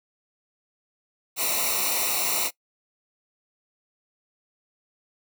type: noise with comb filter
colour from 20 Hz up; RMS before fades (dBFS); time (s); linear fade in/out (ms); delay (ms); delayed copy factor
white; -25; 1.36-2.51; 50; 0.61; -0.9
effects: noise-tail reverb RT60 0.1 s tail -21 dB re dry